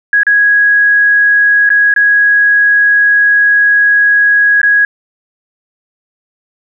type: tone with dropouts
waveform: sine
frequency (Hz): 1660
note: G#6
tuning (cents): -1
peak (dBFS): -5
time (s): 0.13-4.85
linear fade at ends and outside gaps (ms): 2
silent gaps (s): 0.233-0.267 / 1.692-1.702 / 1.94-1.962 / 4.616-4.631
effects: none